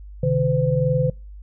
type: tone cluster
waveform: sine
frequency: 131.6 / 153.5 / 509 Hz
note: C3 / D#3 / C5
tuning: +10 / -23 / -48 cents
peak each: -21 dBFS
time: 0.23-1.1 s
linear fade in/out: 5 ms
effects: noise-tail reverb RT60 0.3 s tail -25 dB re dry + added 50 Hz sine -36 dBFS peak until 1.42 s